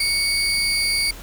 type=tone pair together; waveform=35% pulse; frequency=2217 / 4741 Hz; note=C#7 / D8; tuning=0 / +16 cents; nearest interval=octave + minor second; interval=1316 cents; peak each=-20 dBFS; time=0-1.11 s; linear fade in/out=5 ms; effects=added 42 Hz sine -36 dBFS peak until 1.22 s + pink hiss -40 dBFS RMS until 1.22 s